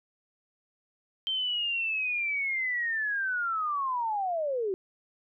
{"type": "linear sweep", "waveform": "sine", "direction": "down", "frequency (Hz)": [3136, 364.3], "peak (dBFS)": -27, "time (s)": [1.27, 4.74], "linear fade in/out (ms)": 0, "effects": []}